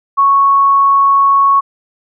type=tone; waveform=sine; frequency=1107 Hz; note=C#6; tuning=3 cents flat; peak=-6 dBFS; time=0.17-1.61 s; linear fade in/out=20 ms; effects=none